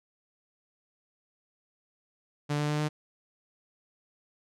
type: tone with pitch steps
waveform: sawtooth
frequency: 146.9 / 148.35 / 149.81 / 151.29 Hz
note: D3 / D3 / D3 / D#3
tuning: +1 / +18 / +35 / -48 cents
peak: -23 dBFS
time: 2.49-2.89 s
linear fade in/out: 20 ms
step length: 100 ms
effects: low-pass 8000 Hz 12 dB/octave